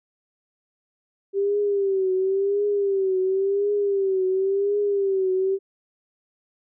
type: tone with vibrato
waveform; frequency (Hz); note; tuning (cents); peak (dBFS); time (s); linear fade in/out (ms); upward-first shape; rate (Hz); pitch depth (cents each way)
sine; 392; G4; 0; -19; 1.33-5.59; 50; triangle; 0.94; 93
effects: none